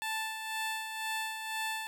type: tone with tremolo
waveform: 15% pulse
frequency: 880 Hz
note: A5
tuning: in tune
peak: -26 dBFS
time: 0.02-1.87 s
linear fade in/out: 0 ms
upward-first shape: sine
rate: 2 Hz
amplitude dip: 50%
effects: none